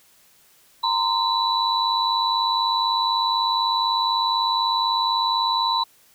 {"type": "tone cluster", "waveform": "sine", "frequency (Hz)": [926, 1026, 3958], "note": ["A#5", "C6", "B7"], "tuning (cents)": [-12, -34, 3], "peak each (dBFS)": -23, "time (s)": [0.83, 5.84], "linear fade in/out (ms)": 10, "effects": ["white hiss -56 dBFS RMS until 6.14 s"]}